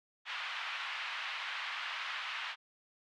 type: band-pass noise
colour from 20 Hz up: white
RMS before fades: -40 dBFS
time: 0.25-2.56 s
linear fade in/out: 50 ms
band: 940 to 3100 Hz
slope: 24 dB/octave
effects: none